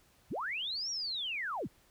sine linear two-way sweep, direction up then down, 43.65 to 5730 to 43.65 Hz, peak -34 dBFS, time 0.3-1.68 s, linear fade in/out 20 ms, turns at 0.9 s, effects pink hiss -66 dBFS RMS until 1.9 s

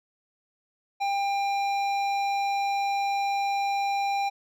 sine tone with hard clipping, 797 Hz, G5, 28 cents sharp, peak -26 dBFS, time 1-4.3 s, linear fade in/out 20 ms, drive 12 dB, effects none

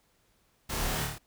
pink noise with echo, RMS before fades -35 dBFS, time 0.69-1.05 s, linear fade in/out 10 ms, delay 27 ms, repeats 5, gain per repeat -2 dB, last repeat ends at 1.185 s, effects pink hiss -69 dBFS RMS until 1.26 s

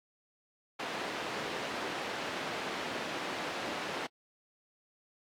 pink band-pass noise, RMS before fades -38 dBFS, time 0.79-4.07 s, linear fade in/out 10 ms, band 320 to 3400 Hz, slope 12 dB/octave, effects AAC 64 kbps

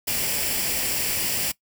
white noise with comb filter, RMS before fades -25 dBFS, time 0.07-1.52 s, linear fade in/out 10 ms, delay 0.39 ms, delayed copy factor +0.55, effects noise-tail reverb RT60 0.1 s tail -20 dB re dry

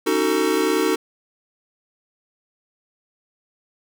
square chord, D# half-diminished seventh, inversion third, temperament just, 280 / 311.1 / 373.4 / 448 Hz, C#4 / D#4 / F#4 / A4, +18 / 0 / +16 / +31 cents, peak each -29 / -23 / -23 / -23 dBFS, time 0.06-0.96 s, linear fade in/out 10 ms, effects none

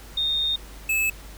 sine / square tone pair in turn, 3675 / 2604 Hz, A#7 / E7, -25 / -22 cents, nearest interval tritone, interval 597 cents, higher first, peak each -21 dBFS, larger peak neither, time 0.17-0.56 / 0.89-1.1 s, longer first, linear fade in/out 5 ms, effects added 50 Hz sine -41 dBFS peak until 1.37 s + pink hiss -46 dBFS RMS until 1.37 s

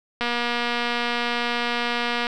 click train, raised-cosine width 0.3 ms, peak -9 dBFS, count 493, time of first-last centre 0.21-2.269 s, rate 239 Hz, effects none

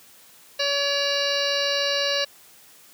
harmonic tone with a mistuned harmonic, 566 Hz, C#5, 36 cents sharp, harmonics 1 / 2 / 3 / 4 / 5 / 7 / 8 / 9 / 10, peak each -26 / -35 / -30 / -35 / -29 / -27 / -30 / -34 / -36 dBFS, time 0.59-2.25 s, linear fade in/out 10 ms, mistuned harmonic 4, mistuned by +40 cents, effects white hiss -51 dBFS RMS until 2.93 s + high-pass 100 Hz 12 dB/octave

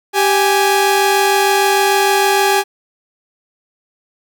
sawtooth tone pair together, 392 / 830.6 Hz, G4 / G#5, 0 / 0 cents, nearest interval octave + minor second, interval 1300 cents, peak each -10 dBFS, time 0.13-2.64 s, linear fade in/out 50 ms, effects none

